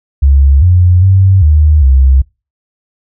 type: tone with pitch steps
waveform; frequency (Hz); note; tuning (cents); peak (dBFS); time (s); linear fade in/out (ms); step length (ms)
sine; 69.1 / 89.5 / 95.7 / 76 / 66.3; C#2 / F2 / G2 / D#2 / C2; -5 / +43 / -41 / -40 / +23; -3; 0.22-2.22; 10; 400
effects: noise-tail reverb RT60 0.3 s tail -26 dB re dry